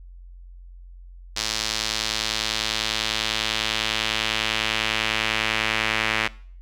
sawtooth tone with band-pass filter sweep, 110 Hz, A2, in tune, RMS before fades -25 dBFS, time 1.36-6.28 s, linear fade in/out 10 ms, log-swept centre 4900 to 2300 Hz, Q 1.8, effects noise-tail reverb RT60 0.5 s tail -21 dB re dry + added 44 Hz sine -40 dBFS peak until 6.61 s

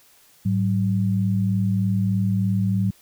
sine tone pair together, 106.5 / 189.76 Hz, G#2 / F#3, +44 / +44 cents, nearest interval minor seventh, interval 1000 cents, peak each -21 dBFS, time 0.45-2.91 s, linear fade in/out 10 ms, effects white hiss -55 dBFS RMS until 3.01 s

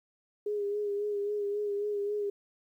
sine tone with vibrato, 410.7 Hz, G#4, 19 cents flat, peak -29 dBFS, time 0.46-2.3 s, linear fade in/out 5 ms, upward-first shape sine, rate 3.7 Hz, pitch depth 33 cents each way, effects 11-bit

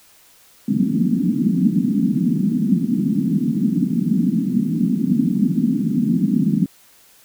pink band-pass noise, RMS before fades -18 dBFS, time 0.68-6.66 s, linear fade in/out 5 ms, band 170 to 270 Hz, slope 48 dB/octave, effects white hiss -51 dBFS RMS until 7.24 s

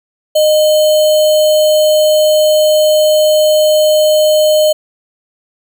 sine tone with sample-and-hold, 614 Hz, D#5, 23 cents flat, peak -6 dBFS, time 0.35-4.73 s, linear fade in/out 10 ms, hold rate 3675 Hz, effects none

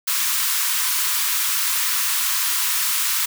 white high-pass noise, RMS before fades -21 dBFS, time 0.07-3.26 s, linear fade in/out 10 ms, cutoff 930 Hz, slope 96 dB/octave, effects none

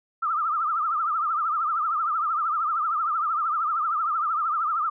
sine tone with vibrato, 1269 Hz, D#6, 34 cents sharp, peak -22 dBFS, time 0.22-4.9 s, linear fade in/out 10 ms, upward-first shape triangle, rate 13 Hz, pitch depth 150 cents each way, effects none

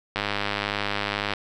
click train, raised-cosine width 0.3 ms, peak -9 dBFS, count 121, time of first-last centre 0.16-1.336 s, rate 102 Hz, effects none

